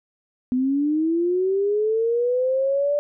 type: linear sweep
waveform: sine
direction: up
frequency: 248.1 to 587.3 Hz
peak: -18 dBFS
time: 0.52-2.99 s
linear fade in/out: 0 ms
effects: none